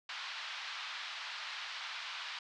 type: band-pass noise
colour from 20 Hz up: white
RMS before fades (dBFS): -43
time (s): 0.09-2.39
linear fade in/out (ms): 2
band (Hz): 920 to 4200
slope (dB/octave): 24
effects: low-pass 7000 Hz 12 dB/octave